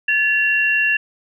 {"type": "tone pair together", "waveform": "sine", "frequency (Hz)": [1725.5, 2739], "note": ["A6", "F7"], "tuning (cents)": [-34, -34], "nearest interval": "minor sixth", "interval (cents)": 800, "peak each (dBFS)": -17, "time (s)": [0.08, 0.97], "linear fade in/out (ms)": 5, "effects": []}